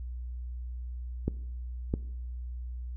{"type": "clicks", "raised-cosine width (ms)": 3, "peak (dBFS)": -15, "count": 2, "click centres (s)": [1.28, 1.939], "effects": ["noise-tail reverb RT60 0.8 s tail -20 dB re dry", "added 61 Hz sine -35 dBFS peak until 2.96 s"]}